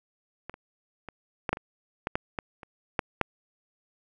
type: clicks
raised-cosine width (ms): 0.5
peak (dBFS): -22 / -28 / -24 / -13 / -10 / -23 / -13 / -11 / -15 / -28 / -9 / -7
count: 12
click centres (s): 0.496 / 0.541 / 1.087 / 1.492 / 1.53 / 1.571 / 2.071 / 2.155 / 2.388 / 2.632 / 2.992 / 3.213
effects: none